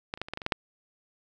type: clicks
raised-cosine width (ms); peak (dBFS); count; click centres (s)
0.3; -15 / -28 / -15 / -25 / -16 / -19 / -23 / -11 / -7; 9; 0.139 / 0.175 / 0.216 / 0.285 / 0.336 / 0.374 / 0.418 / 0.464 / 0.522
effects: none